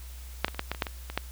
clicks, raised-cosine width 0.3 ms, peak -6 / -15 / -25 / -12 / -13 / -23 / -9 / -18 / -20 / -10 dBFS, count 10, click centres 0.446 / 0.482 / 0.546 / 0.594 / 0.716 / 0.748 / 0.822 / 0.868 / 1.1 / 1.176 s, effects added 62 Hz sine -40 dBFS peak until 1.31 s + white hiss -51 dBFS RMS until 1.31 s

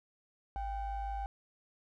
triangle ring-modulated tone, 370 Hz, F#4, in tune, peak -30 dBFS, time 0.56-1.26 s, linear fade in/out 0 ms, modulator 423 Hz, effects none

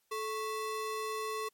square ring-modulated tone, 768 Hz, G5, 36 cents flat, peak -32 dBFS, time 0.11-1.49 s, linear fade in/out 10 ms, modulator 334 Hz, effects white hiss -75 dBFS RMS until 1.53 s + MP3 64 kbps

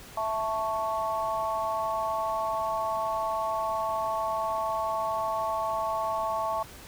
sine chord, A major, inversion second, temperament equal, 659.3 / 880 / 1108.7 Hz, E5 / A5 / C#6, 0 / 0 / 0 cents, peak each -31 dBFS, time 0.17-6.63 s, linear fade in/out 5 ms, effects pink hiss -47 dBFS RMS until 6.87 s

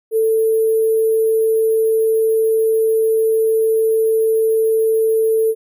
sine tone with sample-and-hold, 443.2 Hz, A4, 13 cents sharp, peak -12 dBFS, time 0.11-5.55 s, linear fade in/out 50 ms, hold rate 11025 Hz, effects none

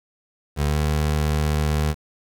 25% pulse tone with pitch glide, 73.42 to 75.62 Hz, D2 to D#2, 0 to -49 cents, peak -15 dBFS, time 0.56-1.95 s, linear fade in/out 50 ms, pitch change +51 cents, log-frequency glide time 0.68-0.77 s, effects 7-bit

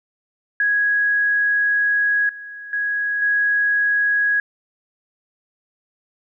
sine tone with level steps, 1661.2 Hz, G#6, in tune, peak -15 / -32 / -19 / -15 dBFS, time 0.6-4.4 s, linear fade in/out 2 ms, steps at 2.29 / 2.73 / 3.22 s, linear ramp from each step 2 ms, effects none

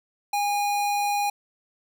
square tone, 818 Hz, G#5, 26 cents flat, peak -23 dBFS, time 0.33-1.3 s, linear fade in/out 5 ms, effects none

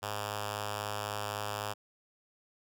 5% pulse tone with notch filter, 103.83 Hz, G#2, in tune, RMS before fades -37 dBFS, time 0.02-1.74 s, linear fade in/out 20 ms, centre 260 Hz, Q 0.61, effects none

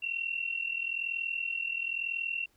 sine tone pair together, 2703 / 2744 Hz, E7 / F7, +43 / -31 cents, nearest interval unison, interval 26 cents, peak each -35 / -33 dBFS, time 0.02-2.46 s, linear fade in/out 10 ms, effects pink hiss -69 dBFS RMS until 2.56 s

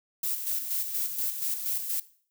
violet noise with tremolo, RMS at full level -29 dBFS, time 0.23-2 s, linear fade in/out 5 ms, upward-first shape square, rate 4.2 Hz, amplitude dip 50%, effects noise-tail reverb RT60 0.5 s tail -18 dB re dry

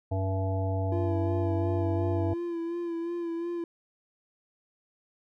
harmonic tone, 95.5 Hz, G2, 45 cents flat, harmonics 1 / 3 / 5 / 7 / 9, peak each -27 / -37 / -38 / -35 / -41 dBFS, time 0.11-2.34 s, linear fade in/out 10 ms
triangle tone with vibrato, 339.6 Hz, F4, 48 cents flat, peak -28 dBFS, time 0.92-3.64 s, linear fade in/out 2 ms, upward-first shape sine, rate 2.8 Hz, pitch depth 35 cents each way
effects none

